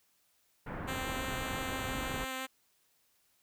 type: low-pass noise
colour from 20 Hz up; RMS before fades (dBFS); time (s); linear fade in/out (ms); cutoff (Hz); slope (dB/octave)
pink; -40; 0.66-2.25; 10; 1900; 24
type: tone with vibrato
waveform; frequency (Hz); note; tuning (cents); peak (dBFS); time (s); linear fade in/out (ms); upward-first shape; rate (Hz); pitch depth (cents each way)
5% pulse; 261.6; C4; 0; -25; 0.87-2.47; 20; square; 5.9; 8
effects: white hiss -72 dBFS RMS until 3.42 s